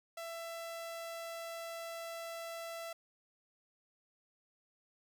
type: tone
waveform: sawtooth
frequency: 667 Hz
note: E5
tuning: 20 cents sharp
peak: -38 dBFS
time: 0.17-2.93 s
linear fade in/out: 5 ms
effects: 13-bit